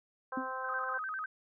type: harmonic tone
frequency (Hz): 260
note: C4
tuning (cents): -11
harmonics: 2 / 3 / 4 / 5 / 6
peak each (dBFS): -43 / -44 / -39 / -44 / -43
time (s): 0.32-0.98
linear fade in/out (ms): 5
type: tone with exponential decay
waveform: sine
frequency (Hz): 261.1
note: C4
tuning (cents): -3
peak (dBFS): -30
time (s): 0.37-0.52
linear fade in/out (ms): 5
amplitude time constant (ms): 31
type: tone with vibrato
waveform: sine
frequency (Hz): 1396.9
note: F6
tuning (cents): 0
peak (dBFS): -35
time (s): 0.64-1.26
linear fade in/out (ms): 5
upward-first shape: square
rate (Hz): 10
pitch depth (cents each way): 180
effects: none